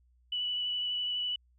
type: tone with vibrato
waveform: sine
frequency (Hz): 2960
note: F#7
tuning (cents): 0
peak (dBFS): -30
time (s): 0.32-1.36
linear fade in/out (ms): 5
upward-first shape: sine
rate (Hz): 12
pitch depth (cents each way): 13
effects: added 61 Hz sine -63 dBFS peak until 1.58 s